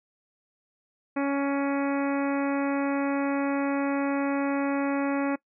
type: harmonic tone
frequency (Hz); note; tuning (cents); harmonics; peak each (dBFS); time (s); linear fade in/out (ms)
279.2; C#4; +13; 1 / 2 / 3 / 4 / 5 / 6 / 7 / 8 / 9; -25 / -31 / -35 / -37 / -39 / -41 / -42 / -43 / -44; 1.16-5.36; 10
effects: noise-tail reverb RT60 0.1 s tail -21 dB re dry